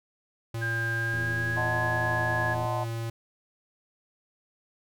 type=tone; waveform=square; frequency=114.7 Hz; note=A#2; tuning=28 cents flat; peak=-31 dBFS; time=0.54-3.1 s; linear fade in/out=5 ms
type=tone with pitch glide; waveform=sine; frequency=1600 to 1677.6 Hz; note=G6 to G#6; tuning=+35 to +17 cents; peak=-28 dBFS; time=0.61-2.55 s; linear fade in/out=20 ms; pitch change=+82 cents; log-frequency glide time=0.96-1.72 s
type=click train; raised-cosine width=3 ms; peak=-29 dBFS; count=127; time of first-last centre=1.14-2.653 s; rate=83.3 Hz
type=chord; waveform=sine; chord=D# diminished seventh; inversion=none; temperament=equal with one note detuned; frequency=622.3 / 740 / 880 / 1035.7 Hz; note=D#5 / F#5 / A5 / C6; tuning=0 / 0 / 0 / -18 cents; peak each=-33 / -34 / -35 / -35 dBFS; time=1.56-2.85 s; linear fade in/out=20 ms
effects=none